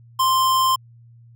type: tone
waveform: square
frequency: 1046.5 Hz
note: C6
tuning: in tune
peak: -16 dBFS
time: 0.19-0.76 s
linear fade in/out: 10 ms
effects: added 117 Hz sine -45 dBFS peak until 1.35 s